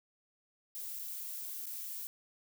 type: noise with dropouts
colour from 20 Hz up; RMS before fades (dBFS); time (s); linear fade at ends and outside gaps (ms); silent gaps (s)
violet; -42; 0.75-2.07; 0; 0.989-0.994 / 1.658-1.667
effects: none